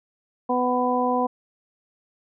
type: harmonic tone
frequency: 249.2 Hz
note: B3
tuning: 16 cents sharp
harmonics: 1 / 2 / 3 / 4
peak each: -25 / -25 / -25 / -25 dBFS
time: 0.49-1.27 s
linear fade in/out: 10 ms
effects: none